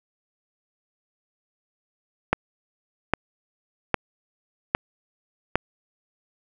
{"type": "click train", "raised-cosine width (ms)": 0.5, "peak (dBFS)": -3, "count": 5, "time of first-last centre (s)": [2.33, 5.556], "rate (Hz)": 1.24, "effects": []}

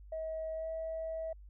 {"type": "tone with pitch glide", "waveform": "sine", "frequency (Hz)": [639, 646.8], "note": ["D#5", "E5"], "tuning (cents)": [46, -33], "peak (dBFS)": -35, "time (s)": [0.12, 1.33], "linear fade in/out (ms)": 5, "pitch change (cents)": 21, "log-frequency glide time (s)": [0.54, 0.68], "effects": ["tanh soft clip ceiling -31 dBFS", "added 50 Hz sine -50 dBFS peak until 1.49 s"]}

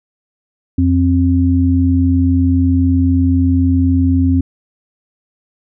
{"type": "tone pair together", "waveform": "sine", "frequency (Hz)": [88.1, 264.3], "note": ["F2", "C4"], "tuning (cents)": [16, 18], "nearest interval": "octave + perfect fifth", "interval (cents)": 1902, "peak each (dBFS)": -12, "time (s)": [0.78, 4.41], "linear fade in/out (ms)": 5, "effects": []}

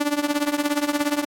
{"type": "tone with tremolo", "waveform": "sawtooth", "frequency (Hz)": 292.2, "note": "D4", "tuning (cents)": -9, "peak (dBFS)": -13, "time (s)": [0, 1.25], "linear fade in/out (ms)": 10, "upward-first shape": "triangle", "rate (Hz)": 17, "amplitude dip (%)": 90, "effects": ["AAC 64 kbps"]}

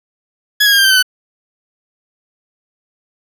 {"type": "tone with pitch steps", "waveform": "20% pulse", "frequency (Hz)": [1681, 1649.3, 1618.1, 1587.6, 1557.6, 1528.2, 1499.3], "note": ["G#6", "G#6", "G#6", "G6", "G6", "G6", "F#6"], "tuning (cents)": [20, -12, -46, 22, -12, -44, 22], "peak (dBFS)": -3, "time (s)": [0.6, 1.027], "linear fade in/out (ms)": 10, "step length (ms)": 61, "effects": []}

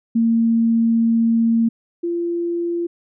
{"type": "tone pair in turn", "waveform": "sine", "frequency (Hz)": [228.9, 343], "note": ["A#3", "F4"], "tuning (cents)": [-31, -31], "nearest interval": "perfect fifth", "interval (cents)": 700, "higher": "second", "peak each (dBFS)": [-13, -19], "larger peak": "first", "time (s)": [[0.15, 1.69], [2.03, 2.87]], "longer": "first", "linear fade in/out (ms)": 10, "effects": []}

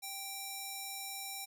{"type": "tone with band-pass filter", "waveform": "square", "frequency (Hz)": 784, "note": "G5", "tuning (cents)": 0, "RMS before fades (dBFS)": -43, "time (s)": [0.02, 1.46], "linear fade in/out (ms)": 20, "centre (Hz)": 12000, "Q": 0.54, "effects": []}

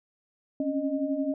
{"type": "tone cluster", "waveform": "sine", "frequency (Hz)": [268, 279.5, 617], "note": ["C4", "C#4", "D#5"], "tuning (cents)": [42, 14, -15], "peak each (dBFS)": [-32, -28, -32], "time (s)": [0.6, 1.34], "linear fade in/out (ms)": 2, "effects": []}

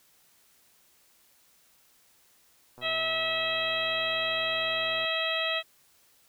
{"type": "click train", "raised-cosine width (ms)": 1, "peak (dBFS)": -35, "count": 280, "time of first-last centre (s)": [2.78, 5.048], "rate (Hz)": 123}
{"type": "harmonic tone", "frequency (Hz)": 648, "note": "E5", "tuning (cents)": -30, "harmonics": [1, 2, 3, 4, 5, 6], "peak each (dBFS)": [-33, -36, -34, -33, -32, -35], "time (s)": [2.81, 5.63], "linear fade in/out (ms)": 50}
{"effects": ["white hiss -63 dBFS RMS until 6.28 s"]}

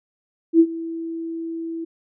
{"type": "tone with ADSR envelope", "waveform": "sine", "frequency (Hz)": 329.6, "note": "E4", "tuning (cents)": 0, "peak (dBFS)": -7, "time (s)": [0.53, 1.85], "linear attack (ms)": 67, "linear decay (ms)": 61, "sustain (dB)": -19, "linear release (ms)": 12, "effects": []}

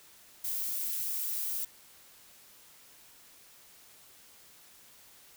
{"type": "noise", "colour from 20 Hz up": "violet", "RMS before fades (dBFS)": -34, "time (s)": [0.44, 1.65], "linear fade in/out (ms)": 5, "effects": ["white hiss -57 dBFS RMS until 5.36 s"]}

